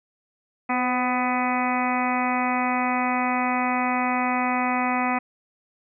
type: harmonic tone with a mistuned harmonic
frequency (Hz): 250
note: B3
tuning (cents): +21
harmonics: 1 / 2 / 3 / 4 / 5 / 6 / 7 / 8 / 9 / 10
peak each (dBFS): -26 / -36 / -26 / -29 / -30 / -39 / -38 / -31 / -34 / -33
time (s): 0.69-5.19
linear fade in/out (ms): 10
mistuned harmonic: 2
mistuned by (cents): +42
effects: none